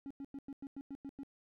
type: tone bursts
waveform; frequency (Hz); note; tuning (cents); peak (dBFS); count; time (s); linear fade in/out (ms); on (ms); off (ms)
triangle; 276.6; C#4; -4; -39; 9; 0.06-1.233; 0; 45; 96
effects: tanh soft clip ceiling -36 dBFS